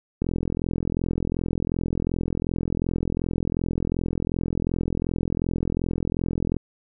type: click train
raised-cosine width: 3 ms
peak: -12 dBFS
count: 272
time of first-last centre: 0.22-6.567 s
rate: 42.7 Hz
effects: none